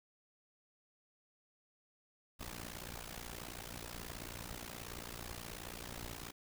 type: noise with amplitude modulation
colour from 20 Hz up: pink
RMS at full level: -43 dBFS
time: 2.39-6.32 s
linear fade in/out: 20 ms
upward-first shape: sine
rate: 58.6 Hz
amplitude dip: 90%
effects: none